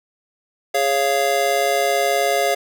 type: chord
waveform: square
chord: Db major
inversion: second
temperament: just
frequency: 415.8 / 554.4 / 693 Hz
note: Ab4 / Db5 / F5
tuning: +2 / 0 / -14 cents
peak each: -24 / -22 / -20 dBFS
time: 0.74-2.55 s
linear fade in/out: 10 ms
effects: none